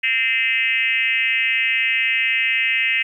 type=tone with frequency modulation; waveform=sine; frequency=2324 Hz; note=D7; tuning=19 cents flat; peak=-16 dBFS; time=0.03-3.03 s; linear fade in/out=10 ms; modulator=248 Hz; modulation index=1.9; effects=9-bit